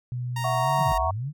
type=tone with pitch glide; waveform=sine; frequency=123.5 to 140.23 Hz; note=B2 to C#3; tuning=0 to +20 cents; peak=-27 dBFS; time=0.12-0.92 s; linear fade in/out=0 ms; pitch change=+220 cents; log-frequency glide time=0.61-0.7 s
type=tone; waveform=sawtooth; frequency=931 Hz; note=A#5; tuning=2 cents flat; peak=-26 dBFS; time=0.36-0.98 s; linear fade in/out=5 ms
type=chord; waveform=sine; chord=F# dominant seventh; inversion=third; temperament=equal; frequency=659.3 / 740 / 932.3 / 1108.7 Hz; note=E5 / F#5 / A#5 / C#6; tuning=0 / 0 / 0 / 0 cents; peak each=-28 dBFS; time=0.44-1.11 s; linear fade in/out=5 ms
type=linear two-way sweep; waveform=sine; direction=down then up; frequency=211.4 to 43.41 to 157.2 Hz; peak=-27 dBFS; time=0.77-1.33 s; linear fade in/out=50 ms; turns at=0.94 s
effects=none